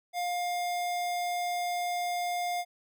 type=tone; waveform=square; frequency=707 Hz; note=F5; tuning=21 cents sharp; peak=-30 dBFS; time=0.13-2.65 s; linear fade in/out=50 ms; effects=none